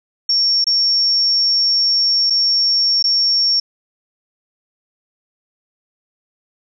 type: tone with dropouts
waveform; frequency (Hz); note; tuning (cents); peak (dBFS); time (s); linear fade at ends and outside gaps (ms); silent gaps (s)
sine; 5490; F8; -31; -12; 0.29-3.6; 5; 0.643-0.667 / 2.3-2.304 / 3.027-3.04
effects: none